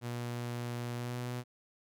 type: tone with pitch glide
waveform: sawtooth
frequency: 120.3 to 122.97 Hz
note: B2 to B2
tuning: -45 to -7 cents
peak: -32 dBFS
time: 0.01-1.44 s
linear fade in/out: 50 ms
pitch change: +38 cents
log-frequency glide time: 0.95-1.18 s
effects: none